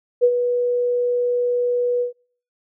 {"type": "tone with ADSR envelope", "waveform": "sine", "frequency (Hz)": 488.2, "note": "B4", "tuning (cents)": -20, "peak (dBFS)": -9, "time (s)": [0.21, 2.13], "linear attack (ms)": 29, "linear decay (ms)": 63, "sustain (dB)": -8, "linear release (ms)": 120, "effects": ["noise-tail reverb RT60 0.5 s tail -26 dB re dry"]}